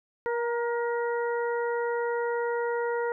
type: harmonic tone with a mistuned harmonic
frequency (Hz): 474.2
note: A#4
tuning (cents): +30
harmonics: 1 / 2 / 3 / 4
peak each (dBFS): -27 / -33 / -37 / -39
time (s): 0.26-3.12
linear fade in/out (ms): 0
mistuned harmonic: 2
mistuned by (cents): -19
effects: none

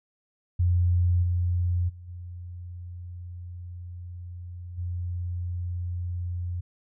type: tone with level steps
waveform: sine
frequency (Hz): 88.2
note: F2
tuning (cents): +18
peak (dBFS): -19 / -22 / -41 / -36 / -28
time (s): 0.59-6.61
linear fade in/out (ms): 10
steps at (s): 1.22 / 1.88 / 2.07 / 4.77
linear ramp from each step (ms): 20
effects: none

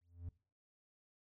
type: tone with exponential growth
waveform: triangle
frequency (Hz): 86.1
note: F2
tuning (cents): -24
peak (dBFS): -38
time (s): 0.01-0.29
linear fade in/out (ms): 5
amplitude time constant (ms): 59
effects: noise-tail reverb RT60 0.4 s tail -21 dB re dry

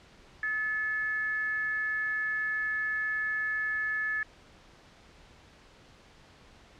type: tone with frequency modulation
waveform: sine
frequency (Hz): 1726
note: A6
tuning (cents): -34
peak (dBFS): -28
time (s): 0.43-4.23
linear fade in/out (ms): 2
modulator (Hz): 450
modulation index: 0.34
effects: pink hiss -56 dBFS RMS until 6.79 s + low-pass 5000 Hz 12 dB/octave

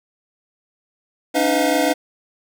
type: tone cluster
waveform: square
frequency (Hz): 283.5 / 309.6 / 504 / 643 / 713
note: C#4 / D#4 / B4 / E5 / F5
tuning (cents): +39 / -9 / +35 / -43 / +36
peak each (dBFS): -23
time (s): 1.34-1.94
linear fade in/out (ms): 20
effects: none

